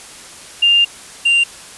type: tone pair in turn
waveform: sine / triangle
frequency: 2800 / 2782 Hz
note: F7 / F7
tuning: +4 / -7 cents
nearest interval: unison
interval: 11 cents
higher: first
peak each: -8 dBFS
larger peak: neither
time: 0.62-0.85 / 1.25-1.44 s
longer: first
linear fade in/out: 10 ms
effects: white hiss -36 dBFS RMS until 1.77 s + resampled to 24000 Hz